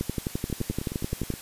two click trains, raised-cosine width 3 ms, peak -14 / -20 dBFS, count 16 / 9, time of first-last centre 0.01-1.303 / 0.5-1.339 s, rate 11.6 / 9.54 Hz, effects white hiss -42 dBFS RMS until 1.41 s + resampled to 32000 Hz

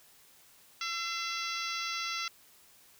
harmonic tone with a mistuned harmonic, 673 Hz, E5, 36 cents sharp, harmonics 2 / 3 / 4 / 5 / 6 / 7 / 8 / 9, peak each -38 / -40 / -41 / -42 / -43 / -43 / -44 / -45 dBFS, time 0.81-2.28 s, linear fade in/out 2 ms, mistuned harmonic 3, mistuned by +31 cents, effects white hiss -60 dBFS RMS until 2.99 s

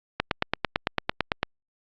click train, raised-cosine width 0.3 ms, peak -5 dBFS, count 12, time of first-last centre 0.2-1.43 s, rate 8.94 Hz, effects low-pass 4000 Hz 12 dB/octave + Opus 48 kbps

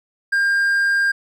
triangle tone, 1603 Hz, G6, 38 cents sharp, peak -13 dBFS, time 0.32-1.12 s, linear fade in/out 10 ms, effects none

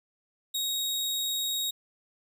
sawtooth tone, 3772 Hz, A#7, 20 cents sharp, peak -25 dBFS, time 0.54-1.71 s, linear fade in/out 10 ms, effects none

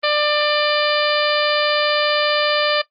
harmonic tone, 595 Hz, D5, 22 cents sharp, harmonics 1 / 2 / 3 / 4 / 5 / 6 / 7 / 8, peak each -19 / -22 / -24 / -25 / -26 / -27 / -27 / -28 dBFS, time 0.03-2.82 s, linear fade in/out 10 ms, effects noise-tail reverb RT60 0.1 s tail -18 dB re dry + Opus 24 kbps

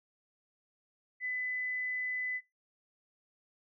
sine tone, 2005 Hz, B6, 26 cents sharp, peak -33 dBFS, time 1.2-2.41 s, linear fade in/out 50 ms, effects noise-tail reverb RT60 0.2 s tail -20 dB re dry

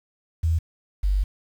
sine tone pair in turn, 81.6 / 48.52 Hz, E2 / G1, -17 / -17 cents, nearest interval major sixth, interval 900 cents, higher first, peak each -18 dBFS, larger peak neither, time 0.43-0.59 / 1.03-1.24 s, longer second, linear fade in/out 10 ms, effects 8-bit

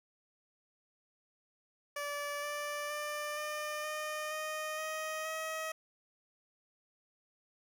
15% pulse tone with pitch steps, 579 / 586.7 / 594.6 / 602.5 / 610.6 / 618.8 / 627 / 635.4 Hz, D5 / D5 / D5 / D5 / D#5 / D#5 / D#5 / D#5, -25 / -2 / +21 / +44 / -33 / -10 / +13 / +36 cents, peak -30 dBFS, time 1.96-5.72 s, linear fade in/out 5 ms, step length 470 ms, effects none

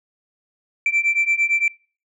sine beating tone pair, 2336 / 2344.8 Hz, D7 / D7, -10 / -3 cents, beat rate 8.8 Hz, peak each -19 / -18 dBFS, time 0.86-1.68 s, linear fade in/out 2 ms, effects noise-tail reverb RT60 0.4 s tail -25 dB re dry + tanh soft clip ceiling -12 dBFS

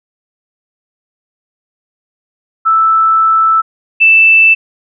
sine tone pair in turn, 1318.5 / 2648 Hz, E6 / E7, 0 / +7 cents, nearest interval octave, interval 1207 cents, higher second, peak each -6 / -3 dBFS, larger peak second, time 2.65-3.62 / 4-4.55 s, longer first, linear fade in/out 20 ms, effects none

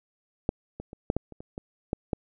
clicks, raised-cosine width 2 ms, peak -10 / -23 / -28 / -10 / -13 / -30 / -28 / -22 / -13 / -13 dBFS, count 10, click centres 0.491 / 0.8 / 0.931 / 1.101 / 1.166 / 1.323 / 1.405 / 1.579 / 1.931 / 2.132 s, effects none

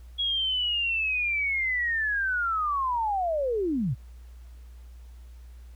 sine linear sweep, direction down, 3336 to 103.83 Hz, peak -24 dBFS, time 0.18-3.95 s, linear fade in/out 20 ms, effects added 60 Hz sine -43 dBFS peak until 5.75 s + pink hiss -63 dBFS RMS until 5.75 s

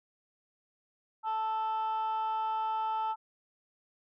sine tone pair together, 880 / 1318.5 Hz, A5 / E6, 0 / 0 cents, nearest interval perfect fifth, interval 700 cents, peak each -28 / -35 dBFS, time 1.23-3.16 s, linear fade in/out 50 ms, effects tanh soft clip ceiling -27 dBFS

